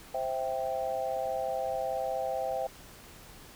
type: chord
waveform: sine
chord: C major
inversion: none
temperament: equal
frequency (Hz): 523.3 / 659.3 / 784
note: C5 / E5 / G5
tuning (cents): 0 / 0 / 0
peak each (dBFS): -34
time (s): 0.14-2.67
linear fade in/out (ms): 5
effects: pink hiss -51 dBFS RMS until 3.55 s